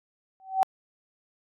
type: tone with exponential growth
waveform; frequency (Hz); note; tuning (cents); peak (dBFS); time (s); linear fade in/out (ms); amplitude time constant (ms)
sine; 764; G5; -45; -15; 0.4-0.63; 0; 49
effects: AAC 48 kbps